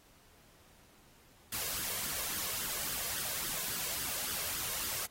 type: noise with flanger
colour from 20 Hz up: white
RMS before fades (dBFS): -37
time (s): 1.52-5.06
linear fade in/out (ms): 5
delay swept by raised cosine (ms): 0.6 to 1.9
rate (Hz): 3.6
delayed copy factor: +0.55
effects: pink hiss -63 dBFS RMS until 5.1 s + AAC 48 kbps